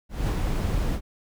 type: noise with ADSR envelope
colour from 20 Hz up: brown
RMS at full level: -23 dBFS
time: 0.09-1.01 s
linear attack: 190 ms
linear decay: 44 ms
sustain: -2 dB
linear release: 72 ms
effects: none